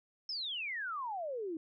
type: exponential sweep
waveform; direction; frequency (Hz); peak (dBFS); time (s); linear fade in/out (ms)
sine; down; 5400 to 307.9; -36; 0.29-1.57; 2
effects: none